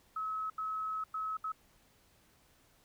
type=tone bursts at uneven times; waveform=sine; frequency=1287 Hz; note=E6; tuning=42 cents flat; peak=-34 dBFS; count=4; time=0.16-0.5 / 0.58-1.04 / 1.14-1.37 / 1.44-1.52 s; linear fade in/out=5 ms; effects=pink hiss -67 dBFS RMS until 2.84 s